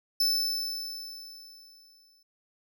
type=tone with exponential decay; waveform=45% pulse; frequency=5274 Hz; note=E8; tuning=in tune; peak=-22 dBFS; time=0.2-2.23 s; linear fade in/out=5 ms; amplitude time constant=440 ms; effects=none